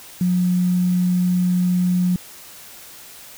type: tone with quantisation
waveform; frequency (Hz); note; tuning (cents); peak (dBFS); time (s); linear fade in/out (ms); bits
sine; 179.8; F#3; -49; -15; 0.21-2.16; 2; 7
effects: white hiss -41 dBFS RMS until 3.37 s